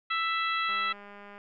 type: harmonic tone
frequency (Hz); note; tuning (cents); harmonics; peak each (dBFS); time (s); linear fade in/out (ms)
661; E5; +5; 2 / 3 / 4 / 5 / 6; -29 / -33 / -35 / -37 / -39; 0.1-0.93; 10
type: click train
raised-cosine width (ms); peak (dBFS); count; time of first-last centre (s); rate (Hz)
0.5; -33; 141; 0.69-1.38; 203
effects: none